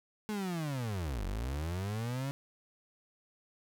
35% pulse linear two-way sweep, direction down then up, 216.8 to 44 to 140.9 Hz, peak -32 dBFS, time 0.29-2.31 s, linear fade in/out 0 ms, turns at 1.25 s, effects none

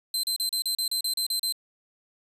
sawtooth tone bursts, 4096 Hz, C8, 38 cents flat, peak -22 dBFS, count 11, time 0.14-1.524 s, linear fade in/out 2 ms, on 94 ms, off 35 ms, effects resampled to 32000 Hz

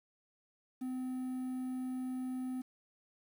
triangle tone with quantisation, 256 Hz, C4, 38 cents flat, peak -34 dBFS, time 0.81-2.62 s, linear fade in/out 10 ms, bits 10, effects none

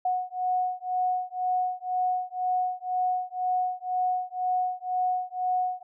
sine beating tone pair, 732 / 734 Hz, F#5 / F#5, -19 / -14 cents, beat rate 2 Hz, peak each -28 dBFS, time 0.05-5.83 s, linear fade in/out 5 ms, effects none

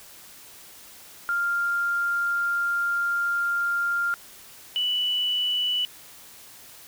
sine tone pair in turn, 1396.9 / 2965 Hz, F6 / F#7, 0 / +3 cents, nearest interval octave + minor second, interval 1303 cents, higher second, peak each -22 dBFS, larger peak neither, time 1.29-4.14 / 4.76-5.85 s, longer first, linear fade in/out 0 ms, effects white hiss -47 dBFS RMS until 6.87 s

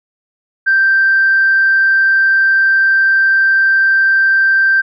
sine tone, 1568 Hz, G6, in tune, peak -7 dBFS, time 0.66-4.82 s, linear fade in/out 20 ms, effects tanh soft clip ceiling -3 dBFS

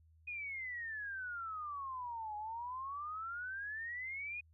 sine exponential two-way sweep, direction down then up, 2489 to 830.6 to 2489 Hz, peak -40 dBFS, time 0.27-4.41 s, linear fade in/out 10 ms, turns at 2.36 s, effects added 80 Hz sine -63 dBFS peak until 4.53 s

